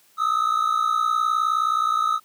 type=tone pair together; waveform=triangle; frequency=1240.7 / 1300 Hz; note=D#6 / E6; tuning=-5 / -24 cents; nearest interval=minor second; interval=81 cents; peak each=-20 dBFS; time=0.17-2.2 s; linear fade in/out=50 ms; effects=white hiss -58 dBFS RMS until 2.24 s + high-pass 100 Hz 12 dB/octave